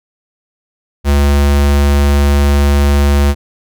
square tone, 71.2 Hz, C#2, 47 cents sharp, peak -8 dBFS, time 1.04-3.35 s, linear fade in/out 50 ms, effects none

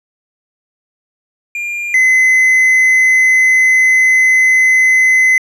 triangle tone pair in turn, 2400 / 2039 Hz, D7 / C7, +37 / -45 cents, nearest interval minor third, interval 282 cents, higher first, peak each -16 / -5 dBFS, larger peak second, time 1.55-1.94 / 1.94-5.38 s, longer second, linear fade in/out 2 ms, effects resampled to 32000 Hz

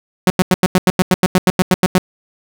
sawtooth tone bursts, 183.7 Hz, F#3, 12 cents flat, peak -4 dBFS, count 15, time 0.27-1.981 s, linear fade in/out 2 ms, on 31 ms, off 89 ms, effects none

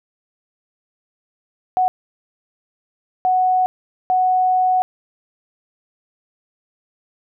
sine tone bursts at uneven times, 740 Hz, F#5, in tune, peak -13 dBFS, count 3, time 1.77-1.88 / 3.25-3.66 / 4.1-4.82 s, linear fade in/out 0 ms, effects none

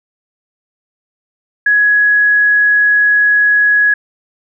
sine tone, 1675 Hz, G#6, 14 cents sharp, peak -7 dBFS, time 1.66-3.94 s, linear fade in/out 5 ms, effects none

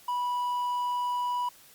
triangle tone, 981 Hz, B5, 12 cents flat, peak -25 dBFS, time 0.08-1.49 s, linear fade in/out 5 ms, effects white hiss -55 dBFS RMS until 1.74 s + Opus 48 kbps

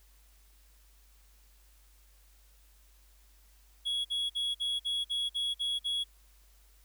triangle tone bursts, 3343 Hz, G#7, 11 cents sharp, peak -28 dBFS, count 9, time 3.85-6.042 s, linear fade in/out 20 ms, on 200 ms, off 49 ms, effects added 50 Hz sine -59 dBFS peak until 6.84 s + white hiss -66 dBFS RMS until 6.84 s

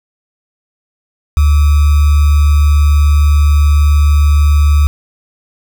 sine tone with sample-and-hold, 73.42 Hz, D2, in tune, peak -5 dBFS, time 1.37-4.87 s, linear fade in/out 0 ms, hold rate 1225 Hz, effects none

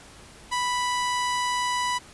sawtooth tone, 987.8 Hz, B5, in tune, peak -20 dBFS, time 0.51-1.99 s, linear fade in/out 20 ms, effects pink hiss -48 dBFS RMS until 2.13 s + resampled to 24000 Hz

